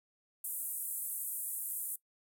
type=band-pass noise; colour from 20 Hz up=white; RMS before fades=-39 dBFS; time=0.44-1.96 s; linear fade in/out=5 ms; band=8500 to 15000 Hz; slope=48 dB/octave; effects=noise-tail reverb RT60 0.1 s tail -20 dB re dry